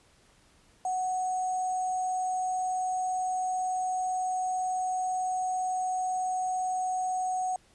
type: tone with sample-and-hold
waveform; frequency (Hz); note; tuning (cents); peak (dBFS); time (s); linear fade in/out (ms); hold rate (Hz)
sine; 741; F#5; +2; -27; 0.85-7.56; 2; 7350
effects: pink hiss -62 dBFS RMS until 7.74 s + resampled to 24000 Hz